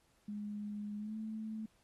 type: tone with pitch glide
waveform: sine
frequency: 207.7 to 218.5 Hz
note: G#3 to A3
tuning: 0 to -12 cents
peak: -39 dBFS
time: 0.28-1.66 s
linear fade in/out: 5 ms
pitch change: +88 cents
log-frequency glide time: 0.97-1.16 s
effects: pink hiss -73 dBFS RMS until 1.83 s + AAC 32 kbps